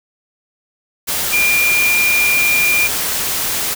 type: tone in noise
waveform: sine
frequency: 2400 Hz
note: D7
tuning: 37 cents sharp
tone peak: -12 dBFS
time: 1.32-2.88 s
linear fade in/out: 20 ms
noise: white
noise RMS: -19 dBFS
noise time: 1.07-3.75 s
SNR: +4 dB
effects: none